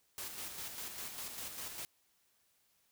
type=noise with tremolo; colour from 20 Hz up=white; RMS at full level=-43 dBFS; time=0.18-1.85 s; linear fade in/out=0 ms; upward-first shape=square; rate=5 Hz; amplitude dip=40%; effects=white hiss -74 dBFS RMS until 2.91 s